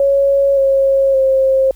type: tone with pitch steps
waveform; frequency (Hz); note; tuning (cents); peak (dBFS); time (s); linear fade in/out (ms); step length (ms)
sine; 554.4 / 543.3 / 532.4; C#5 / C#5 / C5; 0 / -35 / +30; -9; 0-1.71; 2; 570
effects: added 50 Hz sine -38 dBFS peak until 1.75 s + white hiss -52 dBFS RMS until 1.75 s